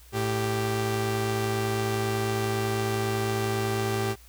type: tone pair together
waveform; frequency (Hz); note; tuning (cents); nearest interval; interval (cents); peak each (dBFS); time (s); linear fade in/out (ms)
sawtooth; 110 / 392; A2 / G4; 0 / 0; octave + minor seventh; 2200; -24 / -24; 0.12-4.16; 50
effects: added 60 Hz sine -50 dBFS peak until 4.28 s + white hiss -55 dBFS RMS until 4.28 s